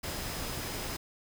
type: tone in noise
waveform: sine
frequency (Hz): 5050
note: D#8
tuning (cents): +25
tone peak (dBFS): -48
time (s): 0.03-0.97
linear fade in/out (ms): 10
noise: pink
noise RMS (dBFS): -37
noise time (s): 0.03-0.97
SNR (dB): -14
effects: none